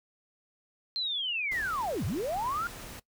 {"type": "linear two-way sweep", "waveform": "sine", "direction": "down then up", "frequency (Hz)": [4186, 73.4, 1437], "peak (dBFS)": -29, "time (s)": [0.96, 2.67], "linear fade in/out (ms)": 0, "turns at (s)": 2.05}
{"type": "noise", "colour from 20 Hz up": "pink", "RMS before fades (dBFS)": -44, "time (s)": [1.51, 3], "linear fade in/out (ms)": 10}
{"effects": ["noise-tail reverb RT60 0.1 s tail -19 dB re dry"]}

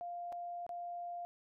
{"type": "tone with dropouts", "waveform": "sine", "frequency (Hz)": 698.5, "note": "F5", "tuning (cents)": 0, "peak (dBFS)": -40, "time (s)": [0.01, 1.25], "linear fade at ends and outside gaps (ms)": 0, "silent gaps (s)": [[0.322, 0.326], [0.665, 0.692]], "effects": []}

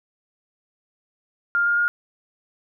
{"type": "tone with pitch steps", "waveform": "sine", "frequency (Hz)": [1403, 1412.8, 1422.6], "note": ["F6", "F6", "F6"], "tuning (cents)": [8, 20, 32], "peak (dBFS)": -17, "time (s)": [1.55, 1.88], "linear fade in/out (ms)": 0, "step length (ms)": 110, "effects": []}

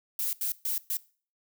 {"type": "noise bursts at uneven times", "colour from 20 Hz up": "violet", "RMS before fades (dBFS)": -30, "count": 4, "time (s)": [[0.19, 0.33], [0.41, 0.52], [0.65, 0.78], [0.9, 0.97]], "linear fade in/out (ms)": 2, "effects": ["noise-tail reverb RT60 0.4 s tail -20 dB re dry"]}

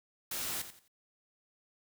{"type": "noise with echo", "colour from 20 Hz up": "white", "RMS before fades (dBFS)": -37, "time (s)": [0.31, 0.62], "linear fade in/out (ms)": 5, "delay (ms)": 87, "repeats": 3, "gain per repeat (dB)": -11, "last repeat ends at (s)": 0.881, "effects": []}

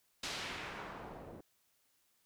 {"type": "noise with low-pass filter sweep", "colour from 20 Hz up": "white", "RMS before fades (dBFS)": -45, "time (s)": [0.23, 1.41], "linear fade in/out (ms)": 5, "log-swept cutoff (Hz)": [5300, 410], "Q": 0.96, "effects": ["white hiss -75 dBFS RMS until 2.25 s"]}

